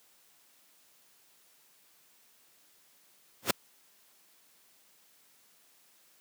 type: noise with exponential growth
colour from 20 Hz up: pink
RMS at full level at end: -19 dBFS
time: 3.42-3.51 s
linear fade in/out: 5 ms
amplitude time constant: 18 ms
effects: white hiss -64 dBFS RMS until 6.2 s + high-pass 150 Hz 12 dB/octave